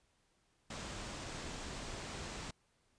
pink low-pass noise, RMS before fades -45 dBFS, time 0.7-2.51 s, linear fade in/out 5 ms, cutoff 8600 Hz, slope 48 dB/octave, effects pink hiss -75 dBFS RMS until 2.98 s + resampled to 22050 Hz

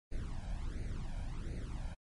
brown noise with flanger, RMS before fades -39 dBFS, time 0.11-1.95 s, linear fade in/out 20 ms, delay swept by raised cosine 0.45 to 1.3 ms, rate 1.4 Hz, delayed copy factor +0.85, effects MP3 48 kbps

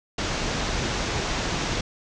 pink low-pass noise, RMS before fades -27 dBFS, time 0.18-1.81 s, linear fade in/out 5 ms, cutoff 6900 Hz, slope 48 dB/octave, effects none

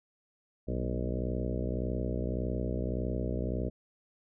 harmonic tone with a mistuned harmonic, 61.74 Hz, B1, in tune, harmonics 1 / 2 / 3 / 4 / 5 / 6 / 7 / 8 / 9 / 10, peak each -34 / -37 / -39 / -40 / -41 / -42 / -42 / -43 / -44 / -44 dBFS, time 0.67-3.7 s, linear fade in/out 20 ms, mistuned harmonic 3, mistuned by +80 cents, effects none

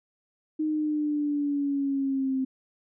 sine linear sweep, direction down, 310.8 to 261.6 Hz, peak -24 dBFS, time 0.59-2.45 s, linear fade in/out 10 ms, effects none

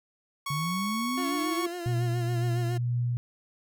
sawtooth tone, 1108.7 Hz, C#6, in tune, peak -27 dBFS, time 0.46-1.66 s, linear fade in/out 5 ms
sine linear sweep, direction up, 140 to 349.2 Hz, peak -29 dBFS, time 0.5-1.67 s, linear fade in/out 5 ms
30% pulse tone with vibrato, 349.2 Hz, F4, in tune, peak -31 dBFS, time 1.17-2.78 s, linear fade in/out 10 ms, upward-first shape sine, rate 7.2 Hz, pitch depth 48 cents each way
sine tone with tremolo, 121.1 Hz, B2, 34 cents flat, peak -24 dBFS, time 1.86-3.17 s, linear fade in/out 0 ms, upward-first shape triangle, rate 2 Hz, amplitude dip 25%
effects none

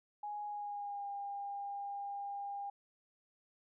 sine tone with pitch glide, 830.6 to 804.2 Hz, G#5 to G5, 0 to +44 cents, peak -39 dBFS, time 0.23-2.7 s, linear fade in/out 5 ms, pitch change -56 cents, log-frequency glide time 0.46-1.08 s, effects none

